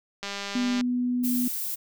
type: click train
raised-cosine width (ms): 0.2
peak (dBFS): -16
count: 117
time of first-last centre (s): 0.23-0.81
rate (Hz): 200
type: tone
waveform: sine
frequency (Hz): 246.9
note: B3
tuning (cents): 0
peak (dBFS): -23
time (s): 0.55-1.48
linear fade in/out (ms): 5
type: noise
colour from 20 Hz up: violet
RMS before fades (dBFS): -31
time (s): 1.23-1.76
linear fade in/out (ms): 20
effects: none